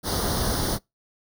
pink noise with comb filter, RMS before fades -25 dBFS, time 0.03-0.79 s, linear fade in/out 50 ms, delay 0.2 ms, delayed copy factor +0.85, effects noise-tail reverb RT60 0.2 s tail -25 dB re dry

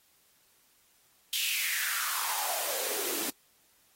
white noise with high-pass filter sweep, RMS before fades -32 dBFS, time 1.33-3.3 s, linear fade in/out 2 ms, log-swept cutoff 3200 to 270 Hz, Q 5.2, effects white hiss -66 dBFS RMS until 3.95 s + AAC 48 kbps

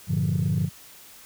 sine chord, G minor seventh, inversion none, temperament equal with one note detuned, 98 / 115.74 / 146.83 / 174.61 Hz, G2 / Bb2 / D3 / F3, 0 / -12 / 0 / 0 cents, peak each -26 / -28 / -24 / -25 dBFS, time 0.07-0.7 s, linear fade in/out 50 ms, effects tanh soft clip ceiling -16 dBFS + white hiss -48 dBFS RMS until 1.25 s

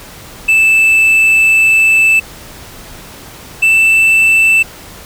triangle tone pair in turn, 2637 / 2654 Hz, E7 / E7, 0 / +11 cents, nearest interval unison, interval 11 cents, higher second, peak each -4 dBFS, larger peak neither, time 0.48-2.2 / 3.62-4.63 s, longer first, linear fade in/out 10 ms, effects pink hiss -33 dBFS RMS until 5.05 s

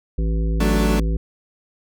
harmonic tone, 54.5 Hz, A1, 16 cents flat, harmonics 1 / 3 / 5 / 7 / 9, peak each -18 / -26 / -33 / -34 / -37 dBFS, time 0.18-1.17 s, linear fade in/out 5 ms
30% pulse chord, D major, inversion first, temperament equal, 185 / 220 / 293.7 Hz, F#3 / A3 / D4, 0 / 0 / 0 cents, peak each -20 / -19 / -22 dBFS, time 0.6-1 s, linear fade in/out 5 ms
effects none

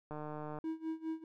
click train, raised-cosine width 1 ms, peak -30 dBFS, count 73, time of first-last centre 0.11-0.587 s, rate 151 Hz
triangle tone with tremolo, 320.8 Hz, E4, 47 cents flat, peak -32 dBFS, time 0.64-1.24 s, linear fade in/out 2 ms, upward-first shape sine, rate 4.9 Hz, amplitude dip 90%
effects none

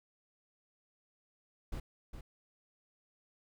brown noise with echo, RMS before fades -39 dBFS, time 1.72-1.8 s, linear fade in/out 5 ms, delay 410 ms, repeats 1, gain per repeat -7 dB, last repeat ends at 2.21 s, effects none

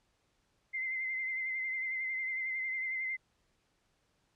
sine tone with vibrato, 2074 Hz, C7, 16 cents flat, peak -33 dBFS, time 0.73-3.17 s, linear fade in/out 20 ms, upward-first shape sine, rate 11 Hz, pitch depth 32 cents each way, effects pink hiss -75 dBFS RMS until 4.35 s + low-pass 8000 Hz 12 dB/octave

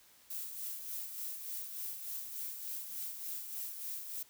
violet noise with tremolo, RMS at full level -40 dBFS, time 0.3-4.23 s, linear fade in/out 5 ms, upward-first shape sine, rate 3.4 Hz, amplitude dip 50%, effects white hiss -63 dBFS RMS until 4.29 s

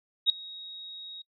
sine tone with ADSR envelope, 3778 Hz, A#7, 22 cents sharp, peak -16 dBFS, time 0.26-1.22 s, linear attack 37 ms, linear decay 4 ms, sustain -24 dB, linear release 7 ms, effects noise-tail reverb RT60 0.1 s tail -23 dB re dry

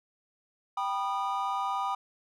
triangle chord, G augmented, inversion none, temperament just, 784 / 980 / 1225 Hz, G5 / B5 / D#6, 0 / -14 / -27 cents, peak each -31 dBFS, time 0.77-1.95 s, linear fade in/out 5 ms, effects none

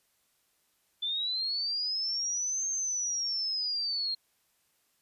sine linear two-way sweep, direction up then down, 3491 to 6400 to 4196 Hz, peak -29 dBFS, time 1.02-4.15 s, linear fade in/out 10 ms, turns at 2.68 s, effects white hiss -72 dBFS RMS until 5.01 s + resampled to 32000 Hz

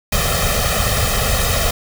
pink noise with comb filter, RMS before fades -17 dBFS, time 0.12-1.71 s, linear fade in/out 5 ms, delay 1.6 ms, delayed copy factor +1, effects none

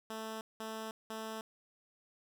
10% pulse tone bursts, 220.6 Hz, A3, 5 cents sharp, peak -32 dBFS, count 3, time 0.1-1.41 s, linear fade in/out 2 ms, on 310 ms, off 190 ms, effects none

